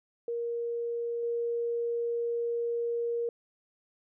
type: tone with level steps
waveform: sine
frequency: 470 Hz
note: A#4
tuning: 14 cents sharp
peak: -30 / -28 dBFS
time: 0.28-3.29 s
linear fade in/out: 2 ms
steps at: 1.23 s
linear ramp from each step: 2 ms
effects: none